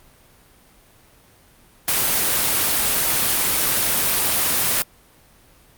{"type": "noise", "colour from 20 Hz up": "white", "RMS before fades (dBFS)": -19, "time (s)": [1.88, 4.82], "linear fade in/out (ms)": 0, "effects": ["pink hiss -52 dBFS RMS until 5.77 s", "Opus 32 kbps"]}